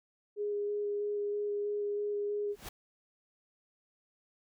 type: tone with vibrato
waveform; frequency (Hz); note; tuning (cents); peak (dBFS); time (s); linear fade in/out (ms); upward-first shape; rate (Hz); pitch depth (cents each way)
sine; 412; G#4; -14; -31; 0.36-2.56; 50; square; 3.1; 8
type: noise with exponential growth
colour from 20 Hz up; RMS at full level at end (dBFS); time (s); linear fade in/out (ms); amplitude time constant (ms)
pink; -39; 2.48-2.69; 5; 45
effects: none